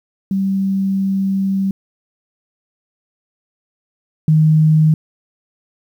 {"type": "tone pair in turn", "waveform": "sine", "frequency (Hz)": [193.8, 155.97], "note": ["G3", "D#3"], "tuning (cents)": [-20, 5], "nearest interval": "major third", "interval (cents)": 375, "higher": "first", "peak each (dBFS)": [-14, -8], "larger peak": "second", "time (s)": [[0.31, 1.71], [4.28, 4.94]], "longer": "first", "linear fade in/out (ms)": 2, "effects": ["8-bit"]}